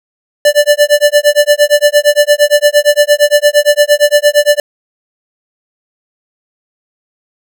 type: tone with tremolo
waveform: square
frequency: 587.3 Hz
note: D5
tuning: in tune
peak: -3 dBFS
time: 0.45-4.6 s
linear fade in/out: 2 ms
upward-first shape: sine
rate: 8.7 Hz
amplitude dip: 100%
effects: none